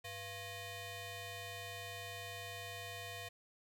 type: ring-modulated tone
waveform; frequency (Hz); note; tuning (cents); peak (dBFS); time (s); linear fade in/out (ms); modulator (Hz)
15% pulse; 590; D5; +8; -35; 0.04-3.29; 10; 1280
effects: none